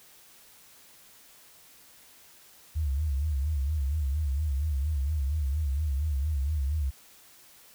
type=tone with vibrato; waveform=sine; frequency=72.4 Hz; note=D2; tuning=24 cents flat; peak=-25 dBFS; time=2.75-6.91 s; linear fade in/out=20 ms; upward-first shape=sine; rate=4.3 Hz; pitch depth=150 cents each way; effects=white hiss -55 dBFS RMS until 7.74 s